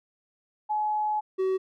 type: tone pair in turn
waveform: sine / triangle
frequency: 849 / 378.2 Hz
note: G#5 / F#4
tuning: +38 / +38 cents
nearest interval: octave + major second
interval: 1400 cents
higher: first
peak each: -24 / -21 dBFS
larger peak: second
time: 0.69-1.21 / 1.38-1.58 s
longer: first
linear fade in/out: 20 ms
effects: none